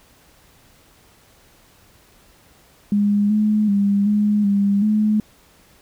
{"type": "tone with pitch steps", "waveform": "sine", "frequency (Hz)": [204.7, 212.5, 200.7, 208.4, 200.4, 213.1], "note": ["G#3", "G#3", "G3", "G#3", "G3", "G#3"], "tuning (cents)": [-25, 40, 41, 6, 38, 45], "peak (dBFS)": -14, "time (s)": [2.92, 5.2], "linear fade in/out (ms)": 2, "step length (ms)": 380, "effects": ["pink hiss -53 dBFS RMS until 5.81 s"]}